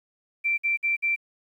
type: tone bursts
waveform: sine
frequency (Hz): 2349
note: D7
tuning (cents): 0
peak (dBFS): -21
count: 4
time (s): 0.44-1.162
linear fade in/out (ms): 20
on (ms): 140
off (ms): 54
effects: 10-bit